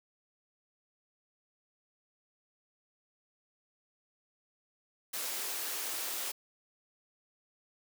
white high-pass noise, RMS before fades -37 dBFS, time 5.13-6.32 s, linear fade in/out 10 ms, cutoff 300 Hz, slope 24 dB/octave, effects none

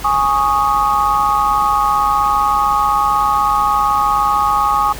sine chord, Ab suspended fourth, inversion none, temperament equal, 830.6 / 1108.7 / 1244.5 Hz, Ab5 / Db6 / Eb6, 0 / 0 / 0 cents, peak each -16 dBFS, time 0.04-4.93 s, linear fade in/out 10 ms, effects added 50 Hz sine -31 dBFS peak until 4.99 s + pink hiss -31 dBFS RMS until 4.99 s

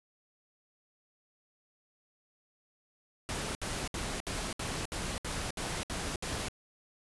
pink noise bursts, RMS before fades -36 dBFS, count 10, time 3.29-6.484 s, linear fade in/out 0 ms, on 260 ms, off 66 ms, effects resampled to 24000 Hz

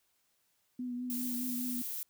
sine tone with vibrato, 246.9 Hz, B3, in tune, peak -35 dBFS, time 0.79-1.82 s, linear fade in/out 5 ms, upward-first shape triangle, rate 4.9 Hz, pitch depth 31 cents each way
violet noise, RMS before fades -39 dBFS, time 1.1-2.03 s, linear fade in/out 0 ms
effects white hiss -75 dBFS RMS until 2.09 s

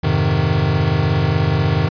square chord, F minor seventh, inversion none, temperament equal, 87.31 / 103.83 / 130.81 / 155.56 Hz, F2 / Ab2 / C3 / Eb3, 0 / 0 / 0 / 0 cents, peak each -22 / -21 / -21 / -19 dBFS, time 0.03-1.89 s, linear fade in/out 10 ms, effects resampled to 11025 Hz

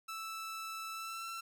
sawtooth tone with pitch glide, 1318.5 to 1344.7 Hz, E6 to E6, 0 to +34 cents, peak -37 dBFS, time 0.08-1.41 s, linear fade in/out 10 ms, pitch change +34 cents, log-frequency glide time 0.92-1.27 s, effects none

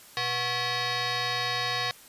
sine tone with frequency modulation, 1344 Hz, E6, 33 cents sharp, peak -26 dBFS, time 0.17-1.91 s, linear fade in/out 0 ms, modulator 611 Hz, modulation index 5.7, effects white hiss -51 dBFS RMS until 2.08 s + resampled to 32000 Hz

